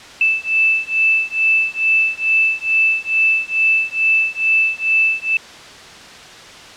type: beating tone pair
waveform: sine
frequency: 2637 / 2639.3 Hz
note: E7 / E7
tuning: 0 / +1 cents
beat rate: 2.3 Hz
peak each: -16 dBFS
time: 0.21-5.37 s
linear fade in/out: 2 ms
effects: white hiss -37 dBFS RMS until 6.76 s + low-pass 5000 Hz 12 dB/octave